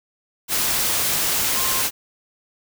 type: tone in noise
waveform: sine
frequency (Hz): 1058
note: C6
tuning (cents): +19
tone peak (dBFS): -30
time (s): 1.54-1.84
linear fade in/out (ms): 50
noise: white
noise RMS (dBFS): -21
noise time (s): 0.48-1.91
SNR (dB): -12
effects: none